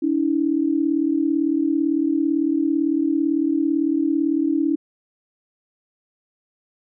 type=tone pair together; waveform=sine; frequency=285.4 / 323.3 Hz; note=D4 / E4; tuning=-49 / -34 cents; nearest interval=major second; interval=215 cents; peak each=-20 dBFS; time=0.02-4.76 s; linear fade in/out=10 ms; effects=none